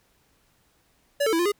square tone with pitch steps, 572 / 442.7 / 329.8 / 350.1 / 410.7 Hz, D5 / A4 / E4 / F4 / G#4, -46 / +11 / +1 / +4 / -19 cents, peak -21 dBFS, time 1.2-1.52 s, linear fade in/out 10 ms, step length 64 ms, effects pink hiss -65 dBFS RMS until 1.59 s

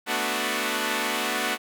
5% pulse chord, B minor seventh, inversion third, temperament equal, 220 / 246.9 / 293.7 / 370 Hz, A3 / B3 / D4 / F#4, 0 / 0 / 0 / 0 cents, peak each -19 dBFS, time 0.06-1.58 s, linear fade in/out 50 ms, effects none

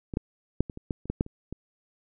clicks, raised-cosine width 3 ms, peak -21 / -12 / -9 / -23 / -26 / -16 / -29 / -15 / -10 / -28 / -22 dBFS, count 11, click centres 0.138 / 0.171 / 0.606 / 0.698 / 0.774 / 0.908 / 1.056 / 1.1 / 1.209 / 1.264 / 1.526 s, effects none

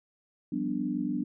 sine chord, G dominant seventh, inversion third, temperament equal with one note detuned, 175.52 / 196 / 246.9 / 293.7 Hz, F3 / G3 / B3 / D4, +9 / 0 / 0 / 0 cents, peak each -38 / -35 / -32 / -32 dBFS, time 0.52-1.24 s, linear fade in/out 5 ms, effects none

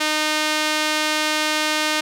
sawtooth tone with band-pass filter, 306.7 Hz, D#4, 25 cents flat, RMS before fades -21 dBFS, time 0-2.01 s, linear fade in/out 10 ms, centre 3500 Hz, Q 0.63, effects none

